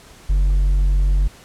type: tone with hard clipping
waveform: sine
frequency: 46.46 Hz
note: F#1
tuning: 8 cents sharp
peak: -14 dBFS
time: 0.29-1.28 s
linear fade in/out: 10 ms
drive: 3 dB
effects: pink hiss -45 dBFS RMS until 1.44 s + low-pass 11000 Hz 12 dB/octave